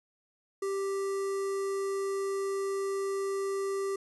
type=tone with notch filter; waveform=square; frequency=392 Hz; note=G4; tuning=in tune; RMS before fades=-32 dBFS; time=0.62-3.96 s; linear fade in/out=5 ms; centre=3200 Hz; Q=0.67; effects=resampled to 24000 Hz